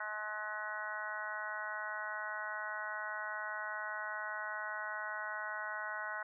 harmonic tone, 212.5 Hz, G#3, 40 cents sharp, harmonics 3 / 4 / 5 / 6 / 7 / 8 / 9, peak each -48 / -47 / -46 / -49 / -41 / -52 / -46 dBFS, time 0-6.23 s, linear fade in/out 5 ms, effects none

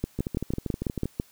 two click trains, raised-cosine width 3 ms, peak -16 / -13 dBFS, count 12 / 8, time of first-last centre 0.19-1.056 / 0.04-1.199 s, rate 12.7 / 6.04 Hz, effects white hiss -58 dBFS RMS until 1.31 s

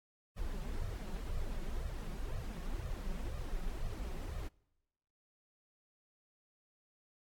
brown noise with flanger, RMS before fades -39 dBFS, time 0.36-4.49 s, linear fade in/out 20 ms, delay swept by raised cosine 1.6 to 5.5 ms, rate 2 Hz, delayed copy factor +0.9, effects noise-tail reverb RT60 1.0 s tail -25 dB re dry + AAC 64 kbps

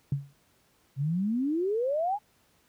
sine tone with exponential decay, 140 Hz, C#3, 18 cents sharp, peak -21 dBFS, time 0.12-0.33 s, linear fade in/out 2 ms, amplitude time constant 45 ms
sine exponential sweep, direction up, 130.6 to 858 Hz, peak -25 dBFS, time 0.96-2.19 s, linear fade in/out 50 ms
effects pink hiss -66 dBFS RMS until 2.68 s + high-pass 60 Hz 12 dB/octave

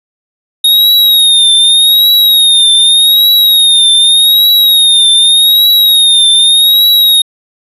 square tone with vibrato, 3729 Hz, A#7, in tune, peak -4 dBFS, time 0.64-7.22 s, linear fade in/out 5 ms, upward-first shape triangle, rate 0.84 Hz, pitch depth 83 cents each way, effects resampled to 32000 Hz

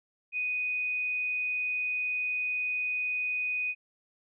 sine tone, 2489 Hz, D#7, in tune, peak -28 dBFS, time 0.32-3.75 s, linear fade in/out 50 ms, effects none

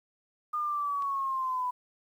sine linear sweep, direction down, 1221 to 987.8 Hz, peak -28 dBFS, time 0.53-1.71 s, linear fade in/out 10 ms
click, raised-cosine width 0.2 ms, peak -33 dBFS, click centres 1.023 s
effects 10-bit

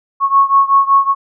sine beating tone pair, 1099 / 1104.3 Hz, C#6 / C#6, -15 / -7 cents, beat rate 5.3 Hz, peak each -10 / -12 dBFS, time 0.2-1.15 s, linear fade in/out 50 ms, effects none

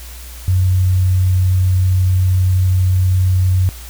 sine tone, 92.5 Hz, F#2, in tune, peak -10 dBFS, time 0.48-3.69 s, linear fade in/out 0 ms, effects added 60 Hz sine -31 dBFS peak until 3.89 s + white hiss -37 dBFS RMS until 3.89 s

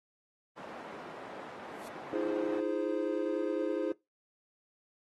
white band-pass noise, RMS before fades -46 dBFS, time 0.56-2.61 s, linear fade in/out 20 ms, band 260 to 910 Hz, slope 12 dB/octave
white noise with exponential growth, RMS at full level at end -50 dBFS, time 1.61-1.88 s, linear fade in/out 2 ms, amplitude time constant 57 ms
triangle chord, F minor seventh, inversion third, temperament equal with one note detuned, 311.1 / 340.9 / 415.3 / 523.3 Hz, Eb4 / F4 / Ab4 / C5, 0 / -42 / 0 / 0 cents, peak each -34 dBFS, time 2.13-3.92 s, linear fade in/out 2 ms
effects noise-tail reverb RT60 0.2 s tail -21 dB re dry + AAC 32 kbps

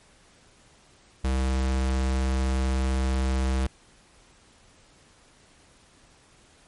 square tone, 65.41 Hz, C2, in tune, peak -23 dBFS, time 1.24-3.67 s, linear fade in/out 5 ms, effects pink hiss -57 dBFS RMS until 6.67 s + MP3 48 kbps

